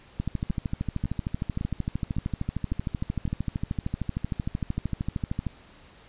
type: two click trains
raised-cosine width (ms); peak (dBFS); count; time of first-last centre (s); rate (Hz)
5; -15 / -17; 70 / 6; 0.2-5.467 / 0.5-3.278; 13.1 / 1.8
effects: pink hiss -53 dBFS RMS until 6.08 s + resampled to 8000 Hz